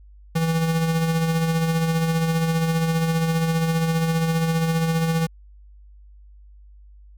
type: tone with tremolo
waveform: square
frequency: 163.5 Hz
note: E3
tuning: 14 cents flat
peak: -18 dBFS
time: 0.35-5.27 s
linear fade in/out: 10 ms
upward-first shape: sine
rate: 15 Hz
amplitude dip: 40%
effects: added 50 Hz sine -44 dBFS peak until 7.17 s